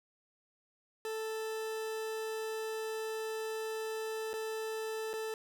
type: tone with dropouts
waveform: 40% pulse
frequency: 440.2 Hz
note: A4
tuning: 1 cent sharp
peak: -35 dBFS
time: 1.05-5.34 s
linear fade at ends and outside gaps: 1 ms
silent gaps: 4.332-4.338 / 5.132-5.137 s
effects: none